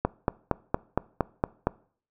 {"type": "click train", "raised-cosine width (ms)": 1, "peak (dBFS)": -8, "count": 8, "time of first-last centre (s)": [0.05, 1.67], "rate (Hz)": 4.32, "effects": ["noise-tail reverb RT60 0.5 s tail -22 dB re dry"]}